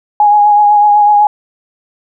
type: tone with vibrato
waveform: sine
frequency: 830.6 Hz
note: G#5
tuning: in tune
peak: -4 dBFS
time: 0.2-1.27 s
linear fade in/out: 2 ms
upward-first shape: triangle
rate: 8 Hz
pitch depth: 28 cents each way
effects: none